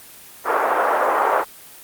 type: band-pass noise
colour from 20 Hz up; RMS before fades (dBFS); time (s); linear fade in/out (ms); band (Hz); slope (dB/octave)
white; -18; 0.44-1.45; 50; 440 to 1300; 24
effects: white hiss -42 dBFS RMS until 1.83 s + Opus 24 kbps